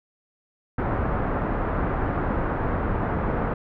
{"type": "low-pass noise", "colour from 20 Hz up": "pink", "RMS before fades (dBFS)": -25, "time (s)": [0.78, 3.54], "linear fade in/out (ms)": 5, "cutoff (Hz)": 1500, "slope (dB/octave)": 24, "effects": []}